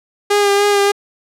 sawtooth tone with vibrato, 405.6 Hz, G#4, 41 cents flat, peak -7 dBFS, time 0.3-0.92 s, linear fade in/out 10 ms, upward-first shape sine, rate 3.4 Hz, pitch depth 23 cents each way, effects low-pass 11000 Hz 12 dB/octave

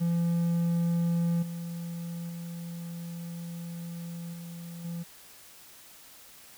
triangle tone with level steps, 170 Hz, F3, 46 cents flat, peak -22 / -32 / -34 / -37 / -31 dBFS, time 0-5.04 s, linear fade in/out 20 ms, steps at 1.42 / 2.29 / 4.33 / 4.84 s, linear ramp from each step 10 ms, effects white hiss -52 dBFS RMS until 6.57 s

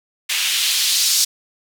blue noise with band-pass filter sweep, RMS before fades -18 dBFS, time 0.29-1.25 s, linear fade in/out 10 ms, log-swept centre 2500 to 5100 Hz, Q 1.7, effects none

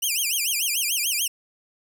10% pulse tone with vibrato, 2761 Hz, F7, 20 cents flat, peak -14 dBFS, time 0.02-1.28 s, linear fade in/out 10 ms, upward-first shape sine, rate 6.8 Hz, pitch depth 280 cents each way, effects none

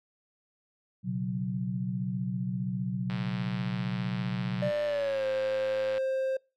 sine chord, B suspended second, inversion none, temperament equal, 123.47 / 138.59 / 185 Hz, B2 / C#3 / F#3, 0 / 0 / 0 cents, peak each -34 / -37 / -31 dBFS, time 1.03-4.72 s, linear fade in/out 50 ms
click train, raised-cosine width 0.3 ms, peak -24 dBFS, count 312, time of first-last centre 3.1-5.98 s, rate 108 Hz
triangle tone with pitch glide, 593 to 528.3 Hz, D5 to C5, +17 to +17 cents, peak -25 dBFS, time 4.62-6.37 s, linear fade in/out 5 ms, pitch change -200 cents, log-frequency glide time 4.85-5.26 s
effects noise-tail reverb RT60 0.3 s tail -26 dB re dry

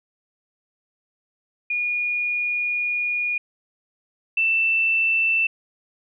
sine tone pair in turn, 2440 / 2666 Hz, D#7 / E7, -34 / +19 cents, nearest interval major second, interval 153 cents, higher second, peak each -21 / -17 dBFS, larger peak second, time 1.7-3.38 / 4.37-5.47 s, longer first, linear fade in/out 5 ms, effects none

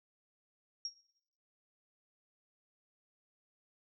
sine tone with exponential decay, 5588 Hz, F8, in tune, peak -33 dBFS, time 0.85-0.97 s, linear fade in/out 2 ms, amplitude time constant 25 ms, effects noise-tail reverb RT60 0.8 s tail -20 dB re dry

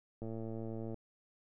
click train, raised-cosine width 2 ms, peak -30 dBFS, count 82, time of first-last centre 0.22-0.943 s, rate 112 Hz, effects none

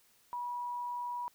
sine tone, 971 Hz, B5, 30 cents flat, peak -35 dBFS, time 0.33-1.28 s, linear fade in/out 0 ms, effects white hiss -67 dBFS RMS until 1.34 s

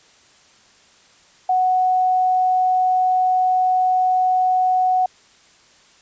sine tone, 740 Hz, F#5, in tune, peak -14 dBFS, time 1.49-5.06 s, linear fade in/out 5 ms, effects white hiss -52 dBFS RMS until 6.01 s + resampled to 16000 Hz

